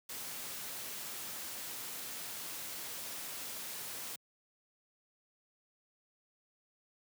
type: noise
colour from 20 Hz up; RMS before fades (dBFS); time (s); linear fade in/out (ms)
white; -43; 0.09-4.16; 5
effects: high-pass 100 Hz 12 dB/octave